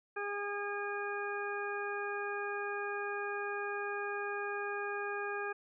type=harmonic tone; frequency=407.5 Hz; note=G#4; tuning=33 cents flat; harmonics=1 / 2 / 3 / 4 / 6; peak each=-39 / -43 / -43 / -40 / -46 dBFS; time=0.16-5.53 s; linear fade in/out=10 ms; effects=none

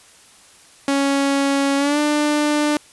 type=tone with pitch glide; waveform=sawtooth; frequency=277.5 to 297.4 Hz; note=C#4 to D4; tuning=+2 to +22 cents; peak=-12 dBFS; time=0.88-2.77 s; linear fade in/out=2 ms; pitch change=+120 cents; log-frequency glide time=1.77-1.99 s; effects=white hiss -48 dBFS RMS until 2.92 s + resampled to 24000 Hz

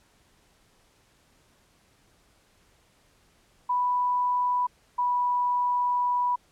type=tone pair in turn; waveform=sine; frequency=987.8 / 981.5 Hz; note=B5 / B5; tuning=0 / -11 cents; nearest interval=unison; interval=11 cents; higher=first; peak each=-22 dBFS; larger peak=neither; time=3.69-4.67 / 4.98-6.36 s; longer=second; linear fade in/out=10 ms; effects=pink hiss -63 dBFS RMS until 6.51 s + low-pass 11000 Hz 12 dB/octave

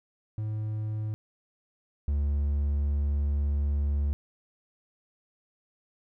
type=tone pair in turn; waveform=triangle; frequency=107.7 / 71.88 Hz; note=A2 / D2; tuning=-37 / -37 cents; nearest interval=perfect fifth; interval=700 cents; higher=first; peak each=-27 / -22 dBFS; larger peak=second; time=0.38-1.14 / 2.08-4.13 s; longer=second; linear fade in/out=0 ms; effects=none

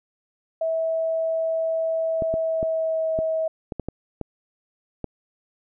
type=tone with pitch glide; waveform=sine; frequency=650 to 641.8 Hz; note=E5 to E5; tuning=-24 to -46 cents; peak=-21 dBFS; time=0.61-3.48 s; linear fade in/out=5 ms; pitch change=-22 cents; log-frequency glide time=2.26-3.15 s
type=clicks; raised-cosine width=2 ms; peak=-15 dBFS; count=9; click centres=2.222 / 2.34 / 2.629 / 3.189 / 3.722 / 3.797 / 3.886 / 4.213 / 5.043 s
effects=none

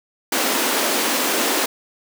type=high-pass noise; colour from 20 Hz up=pink; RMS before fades=-20 dBFS; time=0.32-1.66 s; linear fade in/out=5 ms; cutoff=230 Hz; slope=48 dB/octave; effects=none

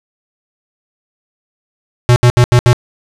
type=tone bursts at uneven times; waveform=square; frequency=122.1 Hz; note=B2; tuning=19 cents flat; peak=-5 dBFS; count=5; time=2.09-2.16 / 2.23-2.3 / 2.37-2.44 / 2.52-2.59 / 2.66-2.73 s; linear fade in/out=0 ms; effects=low-pass 9000 Hz 12 dB/octave

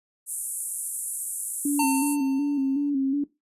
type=band-pass noise; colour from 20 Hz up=white; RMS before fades=-32 dBFS; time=0.26-2.17 s; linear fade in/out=50 ms; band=8400 to 11000 Hz; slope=48 dB/octave
type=tone with vibrato; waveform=sine; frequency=278 Hz; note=C#4; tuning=5 cents sharp; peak=-21 dBFS; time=1.65-3.24 s; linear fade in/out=5 ms; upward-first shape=square; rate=2.7 Hz; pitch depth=55 cents each way
type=tone with exponential decay; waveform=square; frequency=901 Hz; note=A5; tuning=41 cents sharp; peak=-22 dBFS; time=1.79-2.9 s; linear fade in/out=5 ms; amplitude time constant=240 ms
effects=noise-tail reverb RT60 0.2 s tail -18 dB re dry + resampled to 32000 Hz

